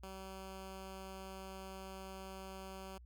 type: tone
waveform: 10% pulse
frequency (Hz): 191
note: G3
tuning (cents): -45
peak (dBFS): -39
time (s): 0.03-2.98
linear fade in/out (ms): 5
effects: added 60 Hz sine -54 dBFS peak until 3.05 s